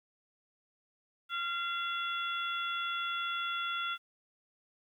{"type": "harmonic tone with a mistuned harmonic", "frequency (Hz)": 683, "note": "F5", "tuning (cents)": -39, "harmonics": [2, 3, 4, 5], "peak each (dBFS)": [-34, -45, -42, -39], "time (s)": [1.29, 3.98], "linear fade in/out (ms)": 50, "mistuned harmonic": 2, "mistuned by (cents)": 19, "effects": ["11-bit"]}